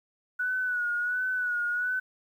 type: tone with vibrato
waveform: sine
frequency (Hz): 1472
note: F#6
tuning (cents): -9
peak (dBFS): -26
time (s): 0.39-2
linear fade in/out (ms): 10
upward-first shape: sine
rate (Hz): 1.4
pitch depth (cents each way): 48
effects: 10-bit